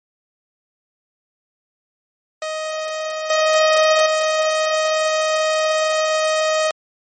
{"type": "tone with level steps", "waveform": "sawtooth", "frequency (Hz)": 626, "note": "D#5", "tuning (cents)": 10, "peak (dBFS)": [-19, -10, -8, -12], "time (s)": [2.42, 6.71], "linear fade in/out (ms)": 2, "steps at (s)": [3.3, 3.54, 4.06], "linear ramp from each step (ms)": 2, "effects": ["MP3 32 kbps"]}